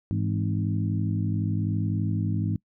harmonic tone with a mistuned harmonic, 51.91 Hz, G#1, in tune, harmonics 2 / 3 / 4 / 5 / 6, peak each -26 / -30 / -32 / -34 / -36 dBFS, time 0.11-2.56 s, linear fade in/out 0 ms, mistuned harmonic 3, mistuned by +97 cents, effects noise-tail reverb RT60 0.1 s tail -23 dB re dry

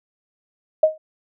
sine tone with exponential decay, 626 Hz, D#5, 10 cents sharp, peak -7 dBFS, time 0.83-0.98 s, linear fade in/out 5 ms, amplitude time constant 32 ms, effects none

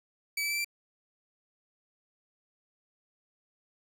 sawtooth tone with pitch steps, 2293 / 2312 / 2330 / 2349 Hz, D7 / D7 / D7 / D7, -42 / -28 / -14 / 0 cents, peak -26 dBFS, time 0.37-0.646 s, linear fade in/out 5 ms, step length 69 ms, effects none

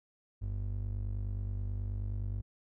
triangle ring-modulated tone, 73.7 Hz, D2, 7 cents sharp, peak -28 dBFS, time 0.41-2.42 s, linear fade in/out 20 ms, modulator 24.7 Hz, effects none

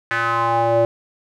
square tone with band-pass filter sweep, 116 Hz, A#2, 8 cents flat, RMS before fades -18 dBFS, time 0.11-0.85 s, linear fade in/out 0 ms, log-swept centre 1700 to 530 Hz, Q 3.9, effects none

